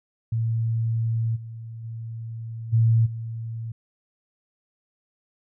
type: tone with level steps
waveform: sine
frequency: 113.8 Hz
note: A#2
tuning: 41 cents flat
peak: -21 / -34 / -31 / -15 / -29 dBFS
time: 0.32-3.72 s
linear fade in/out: 5 ms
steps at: 1.35 / 1.83 / 2.72 / 3.05 s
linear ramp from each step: 20 ms
effects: none